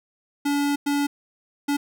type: tone bursts at uneven times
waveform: square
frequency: 286.1 Hz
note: D4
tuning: 45 cents flat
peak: -21 dBFS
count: 3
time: 0.45-0.76 / 0.86-1.07 / 1.68-1.77 s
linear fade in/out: 10 ms
effects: none